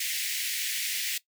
pink high-pass noise, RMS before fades -31 dBFS, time 0-1.18 s, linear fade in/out 5 ms, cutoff 1900 Hz, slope 48 dB/octave, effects noise-tail reverb RT60 0.1 s tail -18 dB re dry

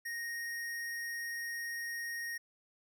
square tone, 1864.7 Hz, A#6, in tune, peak -38 dBFS, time 0.05-2.38 s, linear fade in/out 10 ms, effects none

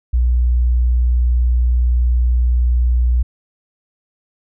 sine tone, 60.7 Hz, B1, 29 cents flat, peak -11 dBFS, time 0.13-3.23 s, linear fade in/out 10 ms, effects none

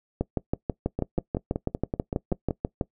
two click trains, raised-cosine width 2 ms, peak -11 / -14 dBFS, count 17 / 9, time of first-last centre 0.21-2.812 / 0.99-2.508 s, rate 6.15 / 5.27 Hz, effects noise-tail reverb RT60 0.1 s tail -21 dB re dry

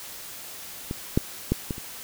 clicks, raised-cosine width 3 ms, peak -16 / -6 / -8 / -15 / -25 dBFS, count 5, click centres 0.911 / 1.175 / 1.52 / 1.708 / 1.781 s, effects white hiss -40 dBFS RMS until 2.03 s

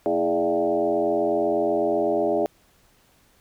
sine tone with frequency modulation, 504 Hz, B4, 35 cents sharp, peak -19 dBFS, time 0.06-2.46 s, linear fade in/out 0 ms, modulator 88.1 Hz, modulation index 2.4, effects pink hiss -60 dBFS RMS until 3.4 s

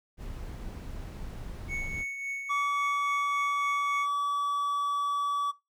brown noise, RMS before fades -39 dBFS, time 0.17-2.05 s, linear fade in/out 50 ms
triangle tone with tremolo, 2217 Hz, C#7, in tune, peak -29 dBFS, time 1.68-4.07 s, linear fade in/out 50 ms, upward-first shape triangle, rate 3.6 Hz, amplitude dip 50%
triangle tone, 1146 Hz, D6, 43 cents flat, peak -24 dBFS, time 2.49-5.52 s, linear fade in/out 20 ms
effects noise-tail reverb RT60 0.2 s tail -20 dB re dry

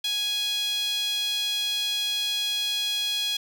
sawtooth tone with high-pass filter, 830.6 Hz, G#5, in tune, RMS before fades -27 dBFS, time 0.04-3.37 s, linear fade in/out 5 ms, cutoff 3400 Hz, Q 5.5, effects none

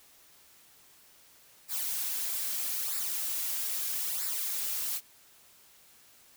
blue noise with flanger, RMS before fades -33 dBFS, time 1.68-5.01 s, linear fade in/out 50 ms, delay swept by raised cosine 0.32 to 5.42 ms, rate 0.78 Hz, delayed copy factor -0.65, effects white hiss -59 dBFS RMS until 6.36 s

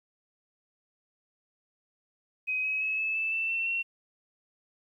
sine tone with pitch steps, 2522 / 2550 / 2578 / 2606 / 2635 / 2664 / 2694 / 2723 Hz, D#7 / D#7 / E7 / E7 / E7 / E7 / E7 / F7, +23 / +42 / -39 / -20 / -1 / +18 / +37 / -44 cents, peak -27 dBFS, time 2.47-3.83 s, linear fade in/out 20 ms, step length 170 ms, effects 11-bit

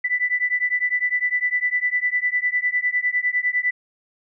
sine beating tone pair, 1979 / 1988.9 Hz, B6 / B6, +3 / +12 cents, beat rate 9.9 Hz, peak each -22 dBFS, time 0.04-3.71 s, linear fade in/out 10 ms, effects none

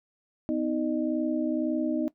sine tone cluster, 252.1 / 314 / 609 Hz, B3 / D#4 / D#5, +36 / +16 / -37 cents, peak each -29 / -27 / -34 dBFS, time 0.49-2.08 s, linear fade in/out 0 ms, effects noise-tail reverb RT60 0.1 s tail -17 dB re dry

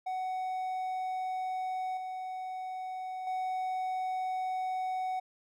triangle tone with level steps, 746 Hz, F#5, 14 cents sharp, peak -30 / -34 / -29 dBFS, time 0.06-5.2 s, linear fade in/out 10 ms, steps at 1.97 / 3.27 s, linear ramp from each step 2 ms, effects none

